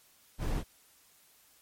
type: noise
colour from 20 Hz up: brown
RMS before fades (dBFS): -31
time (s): 0.38-0.64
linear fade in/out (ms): 50
effects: white hiss -63 dBFS RMS until 1.61 s + MP3 64 kbps